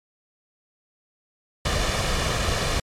pink noise with comb filter, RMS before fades -23 dBFS, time 1.65-2.8 s, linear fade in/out 5 ms, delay 1.7 ms, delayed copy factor +0.5, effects low-pass 7000 Hz 12 dB/octave + MP3 96 kbps

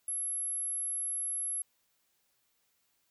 sine tone, 11150 Hz, F9, 4 cents flat, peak -32 dBFS, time 0.08-1.62 s, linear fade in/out 2 ms, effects white hiss -75 dBFS RMS until 3.1 s

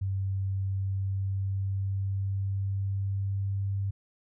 sine tone with pitch glide, 96.7 to 98.5 Hz, G2 to G2, -23 to +9 cents, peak -27 dBFS, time 0.01-3.91 s, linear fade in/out 10 ms, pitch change +32 cents, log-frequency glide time 0.67-3.7 s, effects none

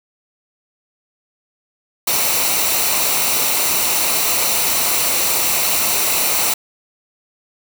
white noise with comb filter, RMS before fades -17 dBFS, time 2.07-6.54 s, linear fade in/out 5 ms, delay 0.6 ms, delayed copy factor -0.5, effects none

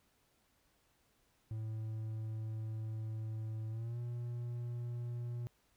triangle tone with pitch glide, 110 to 119.96 Hz, A2 to B2, 0 to -50 cents, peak -36 dBFS, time 1.51-5.47 s, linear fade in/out 0 ms, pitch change +150 cents, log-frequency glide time 3.7-3.98 s, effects pink hiss -74 dBFS RMS until 5.76 s

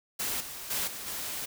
white noise with level steps, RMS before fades -32 / -41 / -31 / -40 / -36 dBFS, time 0.19-1.46 s, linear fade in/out 10 ms, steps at 0.4 / 0.7 / 0.87 / 1.06 s, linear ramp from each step 10 ms, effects none

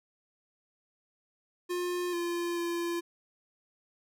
square tone with pitch steps, 355.4 / 345.2 / 342.6 Hz, F4 / F4 / F4, +30 / -20 / -33 cents, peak -31 dBFS, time 1.69-3.01 s, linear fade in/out 20 ms, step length 440 ms, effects none

